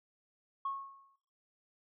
sine tone with exponential decay, 1095 Hz, C#6, 22 cents flat, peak -31 dBFS, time 0.65-1.16 s, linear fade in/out 5 ms, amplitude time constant 110 ms, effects noise-tail reverb RT60 1.0 s tail -25 dB re dry + tanh soft clip ceiling -27 dBFS

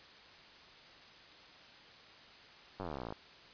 slowing click train, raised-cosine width 1 ms, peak -27 dBFS, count 24, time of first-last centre 2.8-3.125 s, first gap 10 ms, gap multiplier 1.03, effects white hiss -56 dBFS RMS until 3.53 s + resampled to 11025 Hz

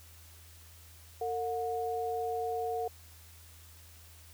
sine tone pair together, 454.5 / 725.2 Hz, A#4 / F#5, -44 / -35 cents, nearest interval minor sixth, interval 809 cents, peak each -34 / -34 dBFS, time 1.21-2.88 s, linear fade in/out 5 ms, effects added 82 Hz sine -54 dBFS peak until 4.33 s + white hiss -57 dBFS RMS until 4.33 s

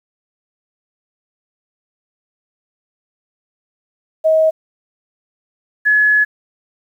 sine tone pair in turn, 635 / 1700.1 Hz, D#5 / G#6, +35 / +40 cents, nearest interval octave + perfect fourth, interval 1705 cents, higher second, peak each -9 dBFS, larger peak neither, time 4.24-4.51 / 5.85-6.25 s, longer second, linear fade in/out 20 ms, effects 8-bit

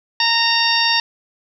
harmonic tone with a mistuned harmonic, 924 Hz, A#5, 16 cents flat, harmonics 1 / 2 / 3 / 4 / 5 / 6, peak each -21 / -21 / -21 / -21 / -21 / -21 dBFS, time 0.2-1 s, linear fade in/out 2 ms, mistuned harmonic 6, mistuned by -15 cents, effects 8-bit

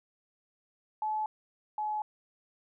sine tone pair in turn, 860 / 850.1 Hz, A5 / G#5, -40 / +40 cents, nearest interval unison, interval 20 cents, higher first, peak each -29 / -30 dBFS, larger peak first, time 1.02-1.26 / 1.78-2.02 s, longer neither, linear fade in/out 2 ms, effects none

